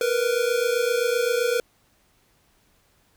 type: tone pair together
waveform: square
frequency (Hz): 466.2 / 493.9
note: A#4 / B4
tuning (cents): 0 / 0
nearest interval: minor second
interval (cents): 100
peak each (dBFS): -24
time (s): 0.01-1.6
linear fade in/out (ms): 2
effects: pink hiss -63 dBFS RMS until 3.16 s